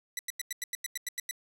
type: tone bursts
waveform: 10% pulse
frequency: 1975.5 Hz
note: B6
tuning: in tune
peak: -23 dBFS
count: 11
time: 0.17-1.311 s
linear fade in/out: 2 ms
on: 21 ms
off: 91 ms
effects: 10-bit